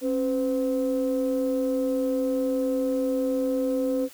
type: tone pair together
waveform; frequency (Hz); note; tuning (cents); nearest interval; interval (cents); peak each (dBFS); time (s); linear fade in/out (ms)
sine; 270.2 / 510; C#4 / C5; -44 / -44; major seventh; 1100; -24; 0.01-4.09; 50
effects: tanh soft clip ceiling -17 dBFS + white hiss -49 dBFS RMS until 4.13 s